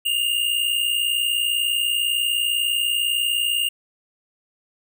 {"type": "tone pair together", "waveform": "square", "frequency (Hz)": [2797, 2857], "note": ["F7", "F7"], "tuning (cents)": [2, 39], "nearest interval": "unison", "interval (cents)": 37, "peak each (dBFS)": -23, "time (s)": [0.05, 3.69], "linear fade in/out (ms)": 10, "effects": []}